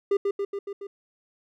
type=tone with echo; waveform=triangle; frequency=399.9 Hz; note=G4; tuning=35 cents sharp; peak=-17 dBFS; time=0.11-0.17 s; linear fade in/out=5 ms; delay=140 ms; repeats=5; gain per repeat=-3 dB; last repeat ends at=0.87 s; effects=none